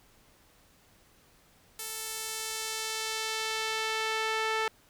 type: tone with band-pass filter sweep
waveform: sawtooth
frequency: 441 Hz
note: A4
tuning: 4 cents sharp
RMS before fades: -33 dBFS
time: 1.79-4.68 s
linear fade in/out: 2 ms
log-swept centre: 12000 to 1800 Hz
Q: 0.72
effects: pink hiss -62 dBFS RMS until 4.89 s